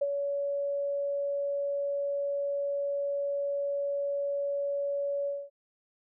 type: tone with ADSR envelope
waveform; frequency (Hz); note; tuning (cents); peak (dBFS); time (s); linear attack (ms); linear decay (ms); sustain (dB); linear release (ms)
sine; 565; C#5; +33; -23; 0.01-5.5; 10; 37; -5; 230
effects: none